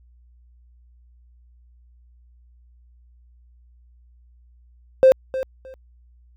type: tone with echo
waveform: triangle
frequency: 524 Hz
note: C5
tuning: 2 cents sharp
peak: -5 dBFS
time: 5.03-5.12 s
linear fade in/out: 0 ms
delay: 310 ms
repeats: 2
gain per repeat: -15 dB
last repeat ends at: 5.74 s
effects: tanh soft clip ceiling -5 dBFS + added 60 Hz sine -50 dBFS peak until 6.36 s